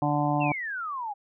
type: harmonic tone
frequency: 146.83 Hz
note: D3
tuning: in tune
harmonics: 1 / 2 / 4 / 5 / 6 / 7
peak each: -28 / -28 / -33 / -28 / -31 / -34 dBFS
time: 0.02-0.52 s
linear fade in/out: 2 ms
type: exponential sweep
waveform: sine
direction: down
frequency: 2794 to 790 Hz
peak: -30 dBFS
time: 0.4-1.14 s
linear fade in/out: 20 ms
effects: none